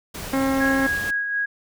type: noise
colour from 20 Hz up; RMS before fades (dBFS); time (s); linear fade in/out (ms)
pink; -33; 0.14-1.11; 10
type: harmonic tone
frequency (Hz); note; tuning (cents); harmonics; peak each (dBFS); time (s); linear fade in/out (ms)
269.1; C4; +49; 1 / 2 / 3 / 4 / 5 / 6 / 7 / 8; -20 / -26 / -30 / -32 / -34 / -36 / -37 / -38; 0.33-0.87; 5
type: tone with tremolo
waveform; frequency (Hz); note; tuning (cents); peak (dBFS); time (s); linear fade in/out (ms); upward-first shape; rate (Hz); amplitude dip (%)
sine; 1650; G#6; -12; -20; 0.6-1.46; 10; sine; 4.1; 40
effects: none

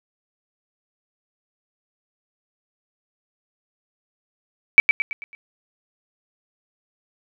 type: tone with echo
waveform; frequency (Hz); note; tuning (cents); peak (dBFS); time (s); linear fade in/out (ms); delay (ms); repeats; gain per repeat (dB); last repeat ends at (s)
sine; 2300; D7; -37; -4; 4.78-4.8; 0; 110; 5; -7; 5.35
effects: none

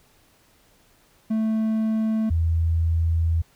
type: tone pair in turn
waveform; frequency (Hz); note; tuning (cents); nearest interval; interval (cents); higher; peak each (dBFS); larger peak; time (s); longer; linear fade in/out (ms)
triangle / sine; 220 / 82.41; A3 / E2; 0 / 0; octave + perfect fourth; 1700; first; -18; neither; 1.3-2.3 / 2.3-3.42; second; 10
effects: pink hiss -59 dBFS RMS until 3.55 s

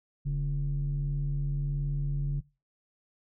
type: tone pair together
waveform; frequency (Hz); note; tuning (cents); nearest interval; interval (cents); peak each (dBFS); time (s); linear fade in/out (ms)
sine; 40.74 / 142.1; E1 / C#3; -20 / +43; octave + minor seventh; 2163; -30 / -27; 0.25-2.41; 20
effects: noise-tail reverb RT60 0.3 s tail -22 dB re dry + tanh soft clip ceiling -23 dBFS

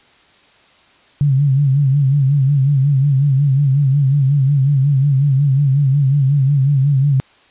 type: tone with vibrato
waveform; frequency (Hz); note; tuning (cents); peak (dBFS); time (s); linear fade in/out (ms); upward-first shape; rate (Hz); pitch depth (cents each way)
sine; 138.59; C#3; 0; -10; 1.21-7.2; 0; sine; 5.5; 95
effects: white hiss -50 dBFS RMS until 7.5 s + resampled to 8000 Hz

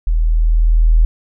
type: tone with level ramp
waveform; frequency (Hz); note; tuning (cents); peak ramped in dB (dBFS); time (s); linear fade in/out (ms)
sine; 40.31; E1; -38; -11 to -6; 0.07-1.05; 0
effects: none

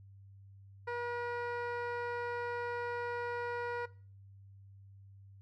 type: tone with low-pass filter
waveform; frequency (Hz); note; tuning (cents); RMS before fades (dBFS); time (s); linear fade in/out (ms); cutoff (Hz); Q
15% pulse; 480; B4; -49; -38; 0.87-3.86; 10; 2000; 0.67
effects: noise-tail reverb RT60 0.4 s tail -20 dB re dry + added 98 Hz sine -53 dBFS peak until 5.41 s

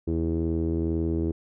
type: tone with low-pass filter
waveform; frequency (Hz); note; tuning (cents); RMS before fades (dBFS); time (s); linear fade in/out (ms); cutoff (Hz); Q
sawtooth; 82.1; E2; -6; -26; 0.07-1.32; 10; 360; 5.5
effects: none

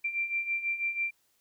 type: beating tone pair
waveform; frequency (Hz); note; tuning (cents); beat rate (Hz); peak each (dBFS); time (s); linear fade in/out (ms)
sine; 2356 / 2362.1; D7 / D7; +5 / +9; 6.1; -35 / -30; 0.04-1.11; 10
effects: white hiss -71 dBFS RMS until 1.4 s

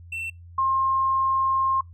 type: tone pair in turn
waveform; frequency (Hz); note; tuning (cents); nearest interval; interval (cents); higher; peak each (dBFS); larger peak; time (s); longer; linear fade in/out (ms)
triangle / sine; 2690 / 1064.8; E7 / C6; +34 / +30; octave + major third; 1604; first; -27 / -19; second; 0.12-0.3 / 0.58-1.81; second; 5
effects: noise-tail reverb RT60 0.2 s tail -26 dB re dry + added 86 Hz sine -42 dBFS peak until 1.93 s

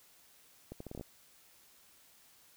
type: accelerating click train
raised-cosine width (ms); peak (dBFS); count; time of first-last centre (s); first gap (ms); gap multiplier
2; -30; 8; 0.72-1.011; 84; 0.75
effects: white hiss -63 dBFS RMS until 2.56 s

